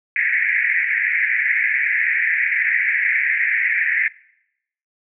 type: band-pass noise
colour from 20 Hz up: pink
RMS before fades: -19 dBFS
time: 0.16-4.08 s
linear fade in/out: 2 ms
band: 1700 to 2300 Hz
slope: 96 dB/octave
effects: noise-tail reverb RT60 0.8 s tail -22 dB re dry